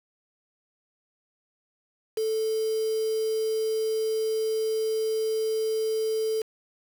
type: tone with quantisation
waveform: sine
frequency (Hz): 440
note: A4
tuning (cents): 0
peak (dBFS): -24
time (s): 2.17-6.42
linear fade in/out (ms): 5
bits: 6
effects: none